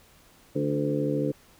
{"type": "harmonic tone with a mistuned harmonic", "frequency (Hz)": 73, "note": "D2", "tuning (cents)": -10, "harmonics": [2, 3, 4, 5, 6, 7], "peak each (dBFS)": [-30, -36, -28, -36, -31, -31], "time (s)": [0.55, 1.32], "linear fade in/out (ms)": 10, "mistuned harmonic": 5, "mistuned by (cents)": -34, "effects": ["pink hiss -57 dBFS RMS until 1.59 s"]}